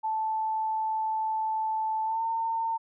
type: tone with pitch glide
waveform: sine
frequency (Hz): 877 to 906.4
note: A5 to A#5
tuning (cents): -6 to -49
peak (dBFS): -26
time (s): 0.03-2.78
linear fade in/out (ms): 20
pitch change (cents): +57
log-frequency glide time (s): 2.04-2.22
effects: none